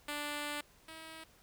5% pulse tone pair in turn, 293.7 / 321 Hz, D4 / E4, 0 / -46 cents, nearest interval major second, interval 154 cents, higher second, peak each -26 / -36 dBFS, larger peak first, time 0.08-0.61 / 0.88-1.24 s, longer first, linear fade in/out 5 ms, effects pink hiss -64 dBFS RMS until 1.42 s

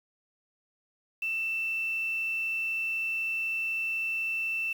sine tone with quantisation, 2668 Hz, E7, 20 cents sharp, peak -28 dBFS, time 1.22-4.73 s, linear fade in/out 5 ms, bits 8, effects none

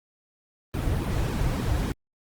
brown noise with flanger, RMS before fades -26 dBFS, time 0.74-1.92 s, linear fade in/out 0 ms, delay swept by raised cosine 1.4 to 5.1 ms, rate 3.5 Hz, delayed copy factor -0.95, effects Opus 32 kbps

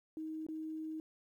sine tone with dropouts, 315.1 Hz, D#4, 22 cents sharp, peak -39 dBFS, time 0.17-1 s, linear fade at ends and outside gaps 1 ms, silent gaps 0.466-0.486 s, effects 12-bit

